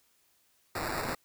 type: noise with sample-and-hold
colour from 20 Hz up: white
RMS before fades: -34 dBFS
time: 0.75-1.15 s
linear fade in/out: 5 ms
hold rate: 3150 Hz
effects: white hiss -69 dBFS RMS until 1.24 s